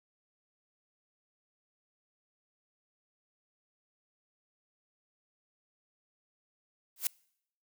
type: noise with exponential growth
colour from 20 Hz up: blue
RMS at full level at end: -25 dBFS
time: 6.96-7.07 s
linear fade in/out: 2 ms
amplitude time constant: 22 ms
effects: noise-tail reverb RT60 0.7 s tail -26 dB re dry